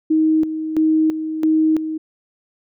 sine tone with tremolo, 314.8 Hz, D#4, 20 cents sharp, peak -12 dBFS, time 0.1-1.98 s, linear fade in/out 10 ms, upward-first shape square, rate 1.5 Hz, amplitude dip 65%, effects none

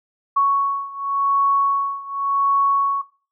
sine beating tone pair, 1111 / 1111.89 Hz, C#6 / C#6, +4 / +5 cents, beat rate 0.89 Hz, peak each -18 / -20 dBFS, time 0.36-3.02 s, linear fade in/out 10 ms, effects noise-tail reverb RT60 0.4 s tail -19 dB re dry

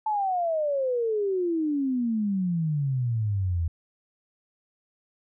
sine exponential sweep, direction down, 880 to 80.6 Hz, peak -23 dBFS, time 0.06-3.68 s, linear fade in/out 5 ms, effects none

